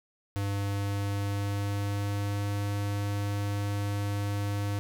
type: tone with pitch glide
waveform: square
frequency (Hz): 100.1 to 101.61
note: G2 to G#2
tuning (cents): +37 to -37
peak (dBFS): -29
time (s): 0.36-4.79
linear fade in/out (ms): 0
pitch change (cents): +26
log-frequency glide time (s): 0.51-2.52
effects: none